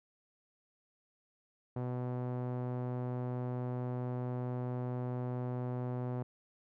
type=tone with low-pass filter; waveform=sawtooth; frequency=124.5 Hz; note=B2; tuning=14 cents sharp; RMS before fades=-37 dBFS; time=1.76-6.23 s; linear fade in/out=5 ms; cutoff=830 Hz; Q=0.94; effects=none